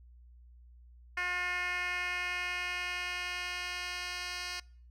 10% pulse tone with band-pass filter sweep, 357.9 Hz, F4, 42 cents sharp, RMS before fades -36 dBFS, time 1.17-4.6 s, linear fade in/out 5 ms, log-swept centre 2000 to 3900 Hz, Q 2.1, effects noise-tail reverb RT60 0.5 s tail -25 dB re dry + added 60 Hz sine -53 dBFS peak until 4.9 s

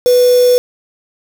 sine tone with quantisation, 493.9 Hz, B4, in tune, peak -6 dBFS, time 0.06-0.58 s, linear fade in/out 0 ms, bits 3, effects none

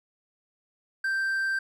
triangle tone, 1568 Hz, G6, in tune, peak -23 dBFS, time 1.04-1.59 s, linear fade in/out 5 ms, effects none

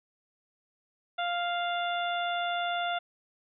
harmonic tone, 698.5 Hz, F5, in tune, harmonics 1 / 2 / 3 / 4 / 5, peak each -30 / -34 / -42 / -41 / -38 dBFS, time 1.18-2.99 s, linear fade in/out 10 ms, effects none

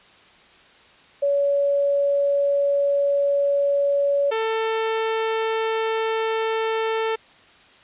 sine / sawtooth tone pair in turn, 565 / 445.5 Hz, C#5 / A4, +33 / +22 cents, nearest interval major third, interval 411 cents, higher first, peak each -17 dBFS, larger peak neither, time 1.22-4.31 / 4.31-7.16 s, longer first, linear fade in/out 10 ms, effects white hiss -51 dBFS RMS until 7.83 s + resampled to 8000 Hz

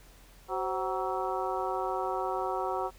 harmonic tone with a mistuned harmonic, 188 Hz, F#3, 28 cents sharp, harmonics 2 / 3 / 4 / 5 / 6 / 7, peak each -35 / -37 / -34 / -36 / -39 / -39 dBFS, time 0.48-2.91 s, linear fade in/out 50 ms, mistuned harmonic 3, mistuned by -120 cents, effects added 43 Hz sine -54 dBFS peak until 2.98 s + pink hiss -58 dBFS RMS until 2.98 s

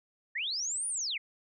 sine linear two-way sweep, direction up then down, 1700 to 9700 to 1964 Hz, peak -31 dBFS, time 0.35-1.18 s, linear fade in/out 10 ms, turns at 0.88 s, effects none

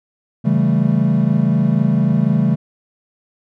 triangle chord, A dominant seventh, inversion first, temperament equal, 138.59 / 164.81 / 196 / 220 Hz, C#3 / E3 / G3 / A3, 0 / 0 / 0 / 0 cents, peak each -16 dBFS, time 0.44-2.56 s, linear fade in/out 20 ms, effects none

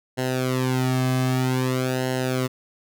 sawtooth tone with flanger, 128.6 Hz, C3, 30 cents flat, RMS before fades -23 dBFS, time 0.17-2.48 s, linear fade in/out 20 ms, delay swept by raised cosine 0.84 to 2.14 ms, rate 0.52 Hz, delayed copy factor -0.85, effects none

